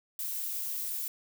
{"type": "noise", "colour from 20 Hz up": "violet", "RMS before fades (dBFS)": -35, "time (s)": [0.19, 1.08], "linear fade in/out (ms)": 2, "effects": []}